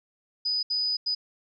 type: tone bursts at uneven times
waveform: sine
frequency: 4978 Hz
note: D#8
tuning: in tune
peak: -24 dBFS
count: 3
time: 0.45-0.63 / 0.7-0.97 / 1.06-1.15 s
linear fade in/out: 10 ms
effects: none